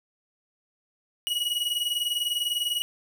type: tone pair together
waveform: 45% pulse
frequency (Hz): 2899 / 2919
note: F#7 / F#7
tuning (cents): -36 / -24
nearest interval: unison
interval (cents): 12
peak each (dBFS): -28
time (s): 1.27-2.82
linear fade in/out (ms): 0
effects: none